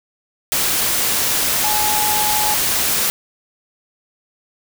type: tone in noise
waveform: sine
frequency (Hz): 847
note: G#5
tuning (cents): +34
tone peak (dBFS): -20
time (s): 1.64-2.54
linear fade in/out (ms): 0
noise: white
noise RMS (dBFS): -18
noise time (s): 0.52-3.1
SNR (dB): -5
effects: none